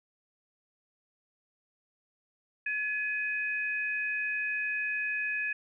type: tone pair together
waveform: sine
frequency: 1703 / 2510 Hz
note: G#6 / D#7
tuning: +43 / +15 cents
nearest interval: perfect fifth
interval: 672 cents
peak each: -32 / -32 dBFS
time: 2.66-5.53 s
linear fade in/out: 5 ms
effects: none